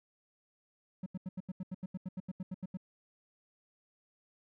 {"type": "tone bursts", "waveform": "triangle", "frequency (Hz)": 185, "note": "F#3", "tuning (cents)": 0, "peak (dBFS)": -34, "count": 16, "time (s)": [1.03, 2.772], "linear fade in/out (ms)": 5, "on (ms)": 32, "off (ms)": 82, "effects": []}